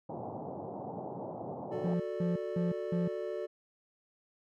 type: band-pass noise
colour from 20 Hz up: white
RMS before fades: -41 dBFS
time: 0.09-1.94 s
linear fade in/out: 5 ms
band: 100 to 860 Hz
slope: 48 dB/octave
type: chord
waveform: triangle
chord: D major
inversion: first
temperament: just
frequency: 367.1 / 440.5 / 587.3 Hz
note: F#4 / A4 / D5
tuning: -14 / +2 / 0 cents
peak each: -37 dBFS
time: 1.71-3.47 s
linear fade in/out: 20 ms
type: tone bursts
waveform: triangle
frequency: 174.61 Hz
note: F3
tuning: in tune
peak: -27 dBFS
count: 4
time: 1.84-3.08 s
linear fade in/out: 5 ms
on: 160 ms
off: 200 ms
effects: none

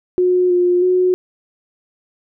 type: tone with pitch steps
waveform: sine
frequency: 362.5 / 355.8 / 365.5 Hz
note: F#4 / F4 / F#4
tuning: -35 / +32 / -21 cents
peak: -11 dBFS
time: 0.18-1.14 s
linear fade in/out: 0 ms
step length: 320 ms
effects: none

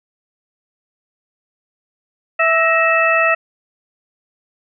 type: harmonic tone with a mistuned harmonic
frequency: 657 Hz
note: E5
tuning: 6 cents flat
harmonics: 1 / 2 / 3 / 4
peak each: -17 / -17 / -17 / -17 dBFS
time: 2.39-3.35 s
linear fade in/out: 10 ms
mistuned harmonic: 3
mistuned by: -77 cents
effects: none

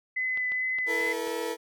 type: tone with vibrato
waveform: sine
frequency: 2016 Hz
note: B6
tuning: 35 cents sharp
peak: -26 dBFS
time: 0.16-1.13 s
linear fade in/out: 10 ms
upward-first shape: sine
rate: 2.3 Hz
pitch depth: 11 cents each way
type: clicks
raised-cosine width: 0.3 ms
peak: -27 dBFS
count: 6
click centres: 0.374 / 0.52 / 0.786 / 1.01 / 1.069 / 1.274 s
type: chord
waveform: 35% pulse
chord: E suspended fourth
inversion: none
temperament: equal with one note detuned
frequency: 329.6 / 440 / 481.5 Hz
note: E4 / A4 / B4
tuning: 0 / 0 / -44 cents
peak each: -35 / -32 / -31 dBFS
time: 0.86-1.57 s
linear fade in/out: 50 ms
effects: none

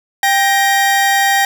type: tone pair together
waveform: 40% pulse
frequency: 789 / 1879.8 Hz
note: G5 / A#6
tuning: +11 / +14 cents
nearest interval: octave + minor third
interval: 1503 cents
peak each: -12 / -13 dBFS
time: 0.23-1.45 s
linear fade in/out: 2 ms
effects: none

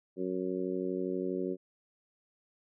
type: harmonic tone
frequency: 92.4 Hz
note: F#2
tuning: 2 cents flat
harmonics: 2 / 3 / 4 / 5 / 6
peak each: -39 / -37 / -34 / -40 / -43 dBFS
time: 0.16-1.57 s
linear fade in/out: 50 ms
effects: none

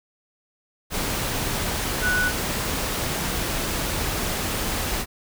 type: tone in noise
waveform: sine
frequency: 1480 Hz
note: F#6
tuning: in tune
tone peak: -20 dBFS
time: 2.01-2.32 s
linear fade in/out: 50 ms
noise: pink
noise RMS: -26 dBFS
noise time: 0.9-5.06 s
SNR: +3 dB
effects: none

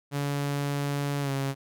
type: tone with pitch glide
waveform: sawtooth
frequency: 142.5 to 137.09 Hz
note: C#3 to C#3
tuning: +48 to -19 cents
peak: -23 dBFS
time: 0.11-1.55 s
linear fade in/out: 50 ms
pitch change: -67 cents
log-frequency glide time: 1.21-1.31 s
effects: none

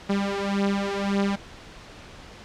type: beating tone pair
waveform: sawtooth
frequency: 198 / 199.8 Hz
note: G3 / G3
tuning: +18 / +33 cents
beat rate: 1.8 Hz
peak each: -22 dBFS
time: 0.09-1.36 s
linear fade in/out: 10 ms
effects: pink hiss -44 dBFS RMS until 2.44 s + low-pass 5000 Hz 12 dB/octave

